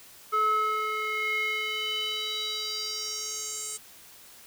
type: tone with band-pass filter sweep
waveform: square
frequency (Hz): 430.3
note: A4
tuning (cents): -39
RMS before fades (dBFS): -30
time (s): 0.32-3.78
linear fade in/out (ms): 20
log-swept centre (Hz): 1200 to 8200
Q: 4.4
effects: white hiss -51 dBFS RMS until 4.46 s